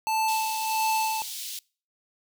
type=tone with tremolo; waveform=square; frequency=880 Hz; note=A5; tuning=in tune; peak=-23 dBFS; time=0.07-1.22 s; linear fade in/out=0 ms; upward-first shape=sine; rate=1.5 Hz; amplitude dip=50%
type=high-pass noise; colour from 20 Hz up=pink; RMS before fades=-36 dBFS; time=0.28-1.59 s; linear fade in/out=2 ms; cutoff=3200 Hz; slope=24 dB/octave
effects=noise-tail reverb RT60 0.4 s tail -26 dB re dry